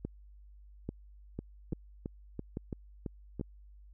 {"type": "two click trains", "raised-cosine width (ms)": 3, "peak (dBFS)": [-24, -23], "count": [7, 5], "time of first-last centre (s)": [[1.39, 3.397], [0.05, 3.411]], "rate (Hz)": [2.99, 1.19], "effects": ["added 50 Hz sine -52 dBFS peak until 3.93 s"]}